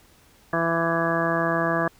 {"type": "harmonic tone", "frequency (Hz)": 166.6, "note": "E3", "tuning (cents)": 19, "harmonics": [1, 2, 3, 4, 5, 6, 7, 8, 9, 10], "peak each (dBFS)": [-29, -28, -31, -26, -37, -32, -28, -39, -36, -28], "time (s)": [0.53, 1.88], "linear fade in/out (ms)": 2, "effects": ["pink hiss -56 dBFS RMS until 1.99 s"]}